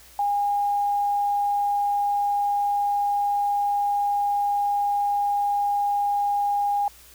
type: tone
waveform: sine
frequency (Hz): 814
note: G#5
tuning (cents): -35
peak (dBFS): -20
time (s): 0.19-6.88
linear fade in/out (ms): 2
effects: added 60 Hz sine -55 dBFS peak until 7.14 s + white hiss -50 dBFS RMS until 7.14 s